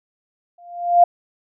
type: tone with exponential growth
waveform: sine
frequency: 698 Hz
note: F5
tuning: 1 cent flat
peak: -5 dBFS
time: 0.58-1.04 s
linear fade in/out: 5 ms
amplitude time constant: 98 ms
effects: none